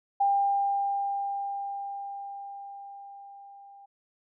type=tone with level ramp; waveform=sine; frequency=798 Hz; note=G5; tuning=31 cents sharp; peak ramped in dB=-20 to -48 dBFS; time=0.2-3.86 s; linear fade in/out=10 ms; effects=none